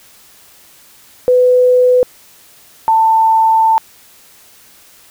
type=tone pair in turn; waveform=sine; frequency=500 / 890.9 Hz; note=B4 / A5; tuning=+21 / +21 cents; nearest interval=minor seventh; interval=1000 cents; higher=second; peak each=-6 / -7 dBFS; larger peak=first; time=1.28-2.03 / 2.88-3.78 s; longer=second; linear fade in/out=0 ms; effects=white hiss -44 dBFS RMS until 5.1 s